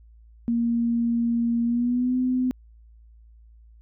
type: tone with pitch glide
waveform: sine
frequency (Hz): 234.2 to 253.9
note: A#3 to B3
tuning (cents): +8 to +48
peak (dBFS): -20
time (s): 0.48-2.51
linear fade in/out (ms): 0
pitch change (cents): +140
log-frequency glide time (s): 1.64-2.16
effects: added 56 Hz sine -48 dBFS peak until 3.81 s